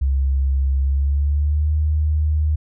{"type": "tone with pitch glide", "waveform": "sine", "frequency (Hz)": [67.6, 76.32], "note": ["C#2", "D#2"], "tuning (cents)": [-43, -33], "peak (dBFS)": -15, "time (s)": [0.01, 2.56], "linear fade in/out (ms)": 10, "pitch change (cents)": 210, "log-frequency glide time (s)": [0.81, 1.73], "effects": []}